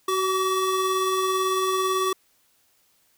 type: tone pair together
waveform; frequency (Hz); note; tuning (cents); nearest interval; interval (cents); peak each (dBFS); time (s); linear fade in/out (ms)
square; 376 / 1146; F#4 / D6; +28 / -43; octave + perfect fifth; 1929; -25; 0.08-2.13; 5
effects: white hiss -64 dBFS RMS until 3.17 s